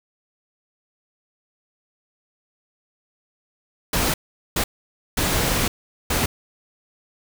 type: noise bursts at uneven times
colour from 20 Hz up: pink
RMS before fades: -21 dBFS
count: 4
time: 3.93-4.14 / 4.56-4.64 / 5.17-5.68 / 6.1-6.26 s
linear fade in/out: 5 ms
effects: none